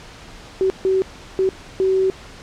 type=tone bursts at uneven times; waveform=sine; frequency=380 Hz; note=F#4; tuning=46 cents sharp; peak=-14 dBFS; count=4; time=0.61-0.7 / 0.85-1.02 / 1.39-1.49 / 1.8-2.1 s; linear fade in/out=0 ms; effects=pink hiss -40 dBFS RMS until 2.42 s + low-pass 6000 Hz 12 dB/octave